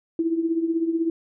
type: tone with tremolo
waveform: sine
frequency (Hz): 329.6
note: E4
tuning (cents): 0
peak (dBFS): -17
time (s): 0.19-1.1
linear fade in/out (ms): 2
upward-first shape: triangle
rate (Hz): 16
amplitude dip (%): 75
effects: none